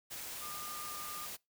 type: tone in noise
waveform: sine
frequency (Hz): 1209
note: D6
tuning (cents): +50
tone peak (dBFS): -45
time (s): 0.41-1.27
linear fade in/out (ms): 20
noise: white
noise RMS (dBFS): -44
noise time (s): 0.1-1.37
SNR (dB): -4
effects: noise-tail reverb RT60 0.2 s tail -23 dB re dry